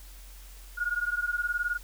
sine beating tone pair, 1428 / 1447 Hz, F6 / F#6, +38 / -39 cents, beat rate 19 Hz, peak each -30 dBFS, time 0.77-1.78 s, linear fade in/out 20 ms, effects added 45 Hz sine -45 dBFS peak until 1.83 s + white hiss -53 dBFS RMS until 1.83 s

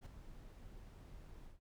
brown noise with ADSR envelope, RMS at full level -45 dBFS, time 0.01-1.6 s, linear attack 49 ms, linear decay 8 ms, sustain -9 dB, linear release 140 ms, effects none

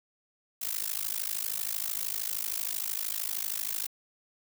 blue noise with amplitude modulation, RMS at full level -29 dBFS, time 0.61-3.87 s, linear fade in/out 10 ms, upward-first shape sine, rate 53 Hz, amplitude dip 100%, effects none

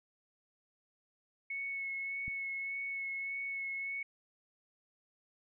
sine tone with vibrato, 2200 Hz, C#7, 14 cents flat, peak -36 dBFS, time 1.5-4.03 s, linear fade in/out 5 ms, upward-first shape sine, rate 1.7 Hz, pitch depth 15 cents each way
click, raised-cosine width 5 ms, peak -33 dBFS, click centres 2.28 s
effects none

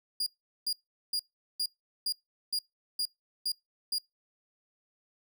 40% pulse tone bursts, 4839 Hz, D#8, 49 cents flat, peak -27 dBFS, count 9, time 0.2-3.985 s, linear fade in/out 5 ms, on 65 ms, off 400 ms, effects noise-tail reverb RT60 0.2 s tail -26 dB re dry

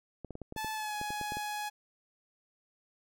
clicks, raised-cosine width 2 ms, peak -28 dBFS, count 12, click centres 0.247 / 0.307 / 0.354 / 0.417 / 0.524 / 0.563 / 0.646 / 1.014 / 1.105 / 1.213 / 1.321 / 1.37 s
sawtooth tone with pitch glide, 870 to 837.9 Hz, A5 to G#5, -20 to +15 cents, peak -31 dBFS, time 0.56-1.7 s, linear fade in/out 20 ms, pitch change -65 cents, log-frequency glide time 0.74-0.95 s
effects none

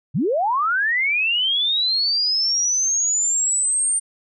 sine linear sweep, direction up, 106.1 to 8890 Hz, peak -17 dBFS, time 0.14-4 s, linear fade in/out 20 ms, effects none

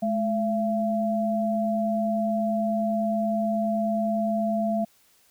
sine tone pair together, 213.5 / 677 Hz, G#3 / E5, +48 / +46 cents, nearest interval octave + minor sixth, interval 1998 cents, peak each -25 dBFS, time 0.02-4.85 s, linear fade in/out 10 ms, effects white hiss -61 dBFS RMS until 5.3 s

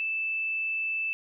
sine tone, 2637 Hz, E7, in tune, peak -27 dBFS, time 0-1.13 s, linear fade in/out 0 ms, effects none

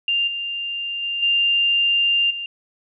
sine tone with level steps, 2794 Hz, F7, in tune, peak -17 / -24 / -22 / -15 / -26 dBFS, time 0.08-2.46 s, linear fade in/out 2 ms, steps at 0.27 / 1.02 / 1.22 / 2.3 s, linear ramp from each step 10 ms, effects none

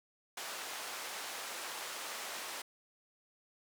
pink band-pass noise, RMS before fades -43 dBFS, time 0.37-2.62 s, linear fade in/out 5 ms, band 680 to 12000 Hz, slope 12 dB/octave, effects none

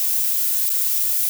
violet noise with dropouts, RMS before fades -20 dBFS, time 0-1.29 s, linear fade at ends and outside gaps 0 ms, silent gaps 0.694-0.702 s, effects none

